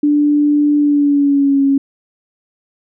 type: tone with pitch glide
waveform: sine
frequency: 293.7 to 275.6 Hz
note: D4 to C#4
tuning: 0 to -10 cents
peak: -9 dBFS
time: 0.03-1.78 s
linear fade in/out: 5 ms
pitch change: -110 cents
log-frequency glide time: 0.77-1.62 s
effects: none